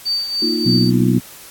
sine tone with tremolo, 4600 Hz, D8, 37 cents flat, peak -15 dBFS, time 0.05-0.91 s, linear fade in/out 20 ms, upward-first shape triangle, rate 3.3 Hz, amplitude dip 65%
sine chord, Bb suspended fourth, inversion none, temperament equal with one note detuned, 233.1 / 311.1 / 347 Hz, Bb3 / Eb4 / F4, 0 / 0 / -11 cents, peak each -22 dBFS, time 0.42-1.18 s, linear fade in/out 5 ms
harmonic tone, 62 Hz, B1, 7 cents sharp, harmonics 2 / 3 / 4, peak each -17 / -17 / -17 dBFS, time 0.65-1.2 s, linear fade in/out 20 ms
clicks, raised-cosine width 3 ms, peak -24 dBFS, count 2, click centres 0.838 / 1.005 s
effects white hiss -39 dBFS RMS until 1.5 s + AAC 64 kbps

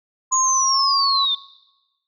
sine tone with pitch glide, 1046.5 to 1100.4 Hz, C6 to C#6, 0 to -13 cents, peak -19 dBFS, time 0.31-1.26 s, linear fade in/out 20 ms, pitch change +87 cents, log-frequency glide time 0.47-0.92 s
sine linear sweep, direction down, 6840 to 3520 Hz, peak -17 dBFS, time 0.32-1.35 s, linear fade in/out 5 ms
effects noise-tail reverb RT60 1.0 s tail -20 dB re dry

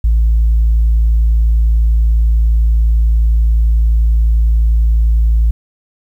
sine tone, 55.7 Hz, A1, 22 cents sharp, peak -6 dBFS, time 0.04-5.51 s, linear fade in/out 5 ms, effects tanh soft clip ceiling -5 dBFS + 8-bit

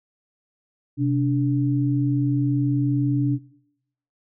sine tone pair together, 129 / 289.6 Hz, C3 / D4, -24 / -24 cents, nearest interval octave + major second, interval 1400 cents, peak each -21 dBFS, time 0.97-3.39 s, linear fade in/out 50 ms, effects noise-tail reverb RT60 0.8 s tail -21 dB re dry

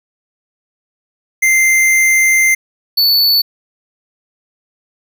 square tone pair in turn, 2087 / 4466 Hz, C7 / C#8, -5 / +12 cents, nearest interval octave + minor second, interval 1317 cents, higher second, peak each -9 dBFS, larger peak neither, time 1.42-2.55 / 2.97-3.42 s, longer first, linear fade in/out 10 ms, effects none

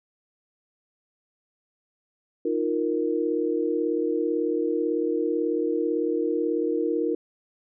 sine chord, Eb suspended second, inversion none, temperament equal, 311.1 / 349.2 / 466.2 Hz, Eb4 / F4 / Bb4, 0 / 0 / 0 cents, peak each -27 / -27 / -26 dBFS, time 2.45-7.15 s, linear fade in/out 5 ms, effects none

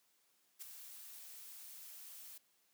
blue noise with ADSR envelope, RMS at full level -45 dBFS, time 0.59-2.38 s, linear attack 32 ms, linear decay 6 ms, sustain -8 dB, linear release 5 ms, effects white hiss -75 dBFS RMS until 2.73 s + high-pass 150 Hz 12 dB/octave

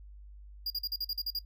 square tone bursts, 4835 Hz, D8, 50 cents sharp, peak -31 dBFS, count 9, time 0.66-1.391 s, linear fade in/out 5 ms, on 43 ms, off 43 ms, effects noise-tail reverb RT60 0.1 s tail -18 dB re dry + added 50 Hz sine -47 dBFS peak until 1.45 s

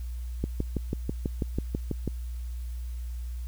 click train, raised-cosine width 3 ms, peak -15 dBFS, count 11, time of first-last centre 0.44-2.077 s, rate 6.11 Hz, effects added 60 Hz sine -32 dBFS peak until 3.47 s + white hiss -57 dBFS RMS until 3.47 s

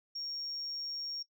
sine tone, 5550 Hz, F8, 12 cents flat, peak -36 dBFS, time 0.15-1.23 s, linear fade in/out 10 ms, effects noise-tail reverb RT60 0.1 s tail -20 dB re dry + tanh soft clip ceiling -32 dBFS

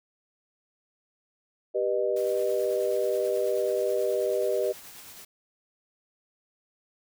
sine chord, G augmented, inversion none, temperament just, 392 / 490 / 612.5 Hz, G4 / B4 / D#5, 0 / -14 / -27 cents, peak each -28 dBFS, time 1.74-4.73 s, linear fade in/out 20 ms
white noise with tremolo, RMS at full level -45 dBFS, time 2.16-5.25 s, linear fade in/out 5 ms, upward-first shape sine, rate 9.3 Hz, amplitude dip 30%
effects none

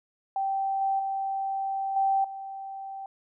sine tone with level steps, 779 Hz, G5, 11 cents flat, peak -25 / -23 / -27 / -21 / -35 dBFS, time 0.36-3.06 s, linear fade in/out 2 ms, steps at 0.81 / 0.99 / 1.96 / 2.24 s, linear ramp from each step 5 ms, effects none

